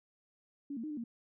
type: tone with pitch steps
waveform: sine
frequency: 283.2 / 228.7 / 307.1 / 298 / 233.1 Hz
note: C#4 / A#3 / D#4 / D4 / A#3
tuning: +37 / -33 / -23 / +25 / 0 cents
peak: -37 dBFS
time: 0.7-1.04 s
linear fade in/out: 5 ms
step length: 68 ms
effects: none